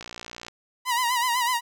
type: click train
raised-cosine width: 0.2 ms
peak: -20 dBFS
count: 29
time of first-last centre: 0.01-0.483 s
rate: 59.2 Hz
type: tone with vibrato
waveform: sawtooth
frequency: 976 Hz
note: B5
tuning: 21 cents flat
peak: -18 dBFS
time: 0.85-1.61 s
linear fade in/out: 50 ms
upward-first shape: sine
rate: 8 Hz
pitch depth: 81 cents each way
effects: none